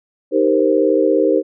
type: chord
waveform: sine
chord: C minor seventh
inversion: first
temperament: equal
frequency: 311.1 / 392 / 466.2 / 523.3 Hz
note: Eb4 / G4 / Bb4 / C5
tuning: 0 / 0 / 0 / 0 cents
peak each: -17 dBFS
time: 0.31-1.43 s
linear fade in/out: 50 ms
effects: none